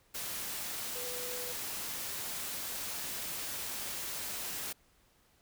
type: tone in noise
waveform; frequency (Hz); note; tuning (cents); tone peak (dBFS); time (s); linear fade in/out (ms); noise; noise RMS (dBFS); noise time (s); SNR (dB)
sine; 493.9; B4; 0; -43; 0.95-1.53; 10; white; -39; 0.14-4.73; -7
effects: pink hiss -68 dBFS RMS until 5.41 s